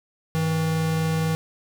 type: tone pair together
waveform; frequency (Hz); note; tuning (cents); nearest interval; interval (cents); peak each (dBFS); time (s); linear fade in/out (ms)
square; 101.17 / 160.6; G#2 / E3; -45 / -45; minor sixth; 800; -32 / -22; 0.35-1.35; 0
effects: none